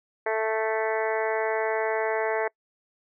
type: harmonic tone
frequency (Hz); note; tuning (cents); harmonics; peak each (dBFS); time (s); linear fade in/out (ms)
220; A3; 0; 2 / 3 / 4 / 5 / 6 / 7 / 8 / 9 / 10; -27 / -29 / -31 / -38 / -42 / -37 / -36 / -35 / -41; 0.26-2.48; 5
effects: noise-tail reverb RT60 0.1 s tail -26 dB re dry